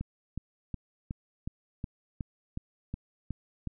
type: click train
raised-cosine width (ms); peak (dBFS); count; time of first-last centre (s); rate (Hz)
5; -22; 11; 0.01-3.673; 2.73
effects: none